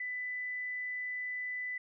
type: tone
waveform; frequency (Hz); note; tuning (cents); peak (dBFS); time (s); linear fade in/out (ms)
sine; 1995; B6; +17; -35; 0-1.78; 5
effects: none